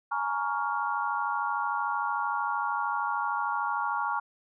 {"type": "chord", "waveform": "sine", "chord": "Bb minor seventh", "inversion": "third", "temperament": "just", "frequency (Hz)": [839.1, 932.3, 1118.8, 1398.5], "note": ["Ab5", "Bb5", "Db6", "F6"], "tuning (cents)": [18, 0, 16, 2], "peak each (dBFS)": [-33, -32, -32, -33], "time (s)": [0.11, 4.2], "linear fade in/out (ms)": 10, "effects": []}